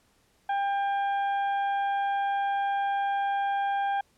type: harmonic tone with a mistuned harmonic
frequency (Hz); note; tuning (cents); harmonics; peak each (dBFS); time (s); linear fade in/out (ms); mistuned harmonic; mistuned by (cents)
797; G5; +28; 1 / 2 / 3 / 4; -25 / -35 / -47 / -47; 0.49-4.01; 5; 4; +38
effects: pink hiss -66 dBFS RMS until 4.17 s + low-pass 12000 Hz 12 dB/octave